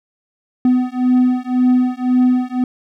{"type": "beating tone pair", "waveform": "triangle", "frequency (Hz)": [250.5, 252.4], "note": ["B3", "B3"], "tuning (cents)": [25, 38], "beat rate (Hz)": 1.9, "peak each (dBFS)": -13, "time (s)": [0.65, 2.64], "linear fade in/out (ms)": 2, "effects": []}